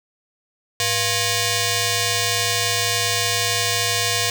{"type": "ring-modulated tone", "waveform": "5% pulse", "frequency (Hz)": 587.3, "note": "D5", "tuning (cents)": 0, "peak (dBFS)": -4, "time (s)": [0.8, 4.3], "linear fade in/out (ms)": 2, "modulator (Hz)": 1280, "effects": []}